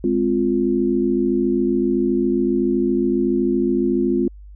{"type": "chord", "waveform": "sine", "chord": "F minor", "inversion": "first", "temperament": "equal", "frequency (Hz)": [207.7, 261.6, 349.2], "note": ["Ab3", "C4", "F4"], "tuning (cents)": [0, 0, 0], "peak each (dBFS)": [-22, -20, -19], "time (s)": [0.04, 4.28], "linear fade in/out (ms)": 2, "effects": ["added 50 Hz sine -37 dBFS peak until 4.55 s"]}